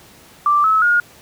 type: tone with pitch steps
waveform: sine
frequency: 1174.7 / 1295.9 / 1429.6 Hz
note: D6 / E6 / F6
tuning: 0 / -30 / +40 cents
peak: -11 dBFS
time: 0.46-1 s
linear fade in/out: 2 ms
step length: 180 ms
effects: pink hiss -45 dBFS RMS until 1.21 s + high-pass 80 Hz 12 dB/octave